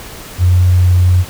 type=tone; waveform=sine; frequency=90.2 Hz; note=F#2; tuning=44 cents flat; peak=-6 dBFS; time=0.38-1.25 s; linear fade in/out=50 ms; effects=pink hiss -31 dBFS RMS until 1.29 s